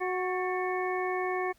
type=harmonic tone with a mistuned harmonic; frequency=368.3 Hz; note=F#4; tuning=8 cents flat; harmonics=1 / 2 / 3 / 5 / 6; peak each=-31 / -34 / -36 / -38 / -39 dBFS; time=0-1.53 s; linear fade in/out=20 ms; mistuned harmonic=5; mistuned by=-52 cents; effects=pink hiss -65 dBFS RMS until 1.58 s